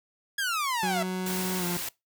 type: exponential sweep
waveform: sawtooth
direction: down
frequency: 1678 to 650 Hz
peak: -23 dBFS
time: 0.38-1.03 s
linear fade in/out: 5 ms
type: tone with pitch glide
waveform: 30% pulse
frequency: 185 to 175.93 Hz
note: F#3 to F3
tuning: 0 to +13 cents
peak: -26 dBFS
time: 0.83-1.77 s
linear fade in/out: 2 ms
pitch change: -87 cents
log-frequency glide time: 1.58-1.65 s
type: noise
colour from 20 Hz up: white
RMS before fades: -34 dBFS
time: 1.26-1.89 s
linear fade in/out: 5 ms
effects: noise-tail reverb RT60 0.2 s tail -22 dB re dry